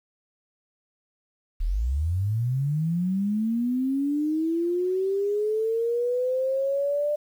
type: linear sweep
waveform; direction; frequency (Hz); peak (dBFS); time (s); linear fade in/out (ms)
sine; up; 34.65 to 597; -22; 1.6-7.16; 10
effects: 9-bit